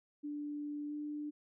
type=tone with pitch glide; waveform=sine; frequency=293.7 to 296.9 Hz; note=D4 to D4; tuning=0 to +19 cents; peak=-38 dBFS; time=0.23-1.31 s; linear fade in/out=20 ms; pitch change=+19 cents; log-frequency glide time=0.88-0.93 s; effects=none